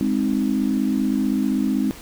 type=chord; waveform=sine; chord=Ab major; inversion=none; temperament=equal with one note detuned; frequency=205.9 / 261.6 / 311.1 Hz; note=Ab3 / C4 / Eb4; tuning=-15 / 0 / 0 cents; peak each=-22 / -21 / -25 dBFS; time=0.01-1.91 s; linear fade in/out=0 ms; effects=pink hiss -41 dBFS RMS until 2.01 s